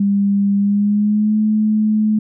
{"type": "tone with pitch glide", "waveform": "sine", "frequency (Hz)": [200.2, 214.6], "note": ["G3", "A3"], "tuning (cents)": [37, -43], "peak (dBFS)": -12, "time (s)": [0, 2.19], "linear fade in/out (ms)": 5, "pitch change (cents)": 120, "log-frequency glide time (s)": [0.57, 1.37], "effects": []}